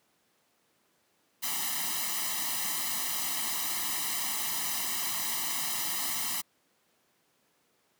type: noise with comb filter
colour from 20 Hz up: white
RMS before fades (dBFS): -32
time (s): 1.42-6.42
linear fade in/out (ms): 20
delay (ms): 1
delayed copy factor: +0.95
effects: pink hiss -70 dBFS RMS until 7.99 s + high-pass 200 Hz 12 dB/octave